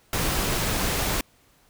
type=noise; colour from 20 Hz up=pink; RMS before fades=-25 dBFS; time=0.13-1.21 s; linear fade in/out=2 ms; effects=pink hiss -60 dBFS RMS until 1.69 s